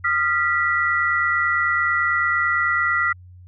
sine tone cluster, 1232 / 1381 / 1956 Hz, D#6 / F6 / B6, -17 / -20 / -17 cents, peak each -26 / -21 / -20 dBFS, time 0.04-3.13 s, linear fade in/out 10 ms, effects added 90 Hz sine -41 dBFS peak until 3.47 s

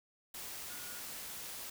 sine tone in noise, 1443 Hz, F#6, 44 cents flat, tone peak -54 dBFS, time 0.7-1 s, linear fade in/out 5 ms, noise white, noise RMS -45 dBFS, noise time 0.34-1.7 s, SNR -12 dB, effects none

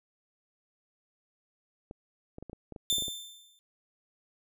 clicks, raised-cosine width 2 ms, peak -29 dBFS, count 11, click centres 1.911 / 2.384 / 2.426 / 2.497 / 2.531 / 2.723 / 2.762 / 2.927 / 2.983 / 3.023 / 3.082 s
sawtooth tone with exponential decay, 3558 Hz, A7, 19 cents sharp, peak -21 dBFS, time 2.9-3.59 s, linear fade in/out 0 ms, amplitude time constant 150 ms
effects none

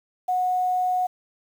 sine tone, 732 Hz, F#5, 19 cents flat, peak -20 dBFS, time 0.28-1.07 s, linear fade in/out 10 ms, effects 8-bit

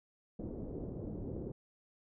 white low-pass noise, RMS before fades -42 dBFS, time 0.39-1.52 s, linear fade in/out 5 ms, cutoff 410 Hz, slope 24 dB/octave, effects none

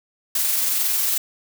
blue noise with amplitude modulation, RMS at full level -20 dBFS, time 0.35-1.18 s, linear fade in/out 5 ms, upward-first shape sine, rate 22.1 Hz, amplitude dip 25%, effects none

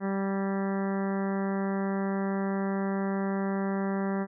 harmonic tone with a mistuned harmonic, 195.1 Hz, G3, 8 cents flat, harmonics 1 / 2 / 3 / 4 / 5 / 6 / 7 / 8 / 9 / 10, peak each -28 / -34 / -38 / -40 / -42 / -44 / -45 / -46 / -47 / -48 dBFS, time 0-4.27 s, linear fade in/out 50 ms, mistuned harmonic 8, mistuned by +34 cents, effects none

